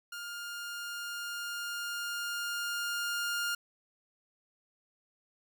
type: tone with level ramp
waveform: sawtooth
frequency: 1410 Hz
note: F6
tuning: 16 cents sharp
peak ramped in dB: -36 to -27 dBFS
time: 0.12-3.55 s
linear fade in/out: 5 ms
effects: none